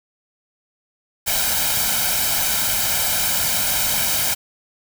white noise with comb filter, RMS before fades -20 dBFS, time 1.26-4.35 s, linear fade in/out 20 ms, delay 1.3 ms, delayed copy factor +0.7, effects none

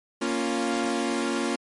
sawtooth chord, Bb minor, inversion none, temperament equal, 233.1 / 277.2 / 349.2 Hz, Bb3 / Db4 / F4, 0 / 0 / 0 cents, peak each -25 dBFS, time 0.21-1.56 s, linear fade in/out 10 ms, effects MP3 48 kbps

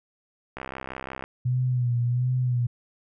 click train, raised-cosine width 0.5 ms, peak -19 dBFS, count 45, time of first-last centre 0.57-1.24 s, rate 65.7 Hz
sine tone with vibrato, 123.47 Hz, B2, in tune, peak -21 dBFS, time 1.45-2.67 s, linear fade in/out 10 ms, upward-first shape sine, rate 1.4 Hz, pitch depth 53 cents each way
effects none

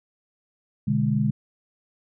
sine chord, G# diminished, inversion first, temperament equal, 123.47 / 146.83 / 207.7 Hz, B2 / D3 / G#3, 0 / 0 / 0 cents, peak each -25 / -24 / -23 dBFS, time 0.87-1.31 s, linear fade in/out 10 ms, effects none

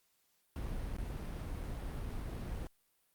brown noise with dropouts, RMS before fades -40 dBFS, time 0.56-2.67 s, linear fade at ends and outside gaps 0 ms, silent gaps 0.965-0.985 / 1.632-1.637 s, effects white hiss -75 dBFS RMS until 3.14 s + Opus 48 kbps

